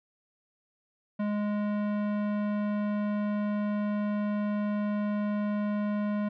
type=tone with tanh clipping; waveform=sine; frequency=207.7 Hz; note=G#3; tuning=in tune; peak=-29 dBFS; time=1.19-6.29 s; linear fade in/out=10 ms; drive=17 dB; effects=none